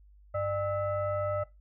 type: tone with frequency modulation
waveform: sine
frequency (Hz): 601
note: D5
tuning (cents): +40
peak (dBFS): -28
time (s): 0.34-1.44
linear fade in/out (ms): 10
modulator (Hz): 699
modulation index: 0.85
effects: noise-tail reverb RT60 0.2 s tail -17 dB re dry + added 50 Hz sine -54 dBFS peak until 1.6 s